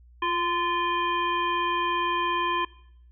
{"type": "harmonic tone with a mistuned harmonic", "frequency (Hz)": 349.2, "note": "F4", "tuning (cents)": 0, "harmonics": [1, 3, 5, 7, 9], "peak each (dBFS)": [-32, -25, -33, -34, -35], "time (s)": [0.22, 2.65], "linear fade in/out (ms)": 5, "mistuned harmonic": 3, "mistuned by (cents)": -29, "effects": ["noise-tail reverb RT60 0.7 s tail -20 dB re dry", "added 60 Hz sine -50 dBFS peak until 3.11 s"]}